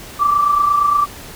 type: tone pair together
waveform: sine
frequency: 1164.4 / 1193 Hz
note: D6 / D6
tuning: -15 / +27 cents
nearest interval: unison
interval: 42 cents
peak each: -12 / -20 dBFS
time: 0.19-1.06 s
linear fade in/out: 20 ms
effects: pink hiss -35 dBFS RMS until 1.35 s